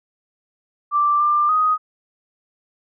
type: tone with pitch steps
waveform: sine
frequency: 1175 / 1190 / 1250 Hz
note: D6 / D6 / D#6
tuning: +1 / +22 / +8 cents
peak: -14 dBFS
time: 0.91-1.78 s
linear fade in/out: 50 ms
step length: 290 ms
effects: none